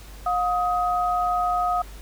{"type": "tone pair together", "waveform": "sine", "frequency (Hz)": [716, 1258.6], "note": ["F5", "D#6"], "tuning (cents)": [43, 19], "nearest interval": "minor seventh", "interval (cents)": 976, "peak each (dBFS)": [-22, -24], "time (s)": [0.26, 1.82], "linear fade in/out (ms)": 5, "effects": ["added 50 Hz sine -39 dBFS peak until 2.01 s", "pink hiss -47 dBFS RMS until 2.01 s"]}